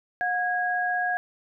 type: tone pair together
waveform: sine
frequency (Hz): 722 / 1647.3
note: F#5 / G#6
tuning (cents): -43 / -15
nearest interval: octave + major second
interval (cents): 1428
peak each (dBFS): -26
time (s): 0.21-1.17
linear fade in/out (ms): 0
effects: none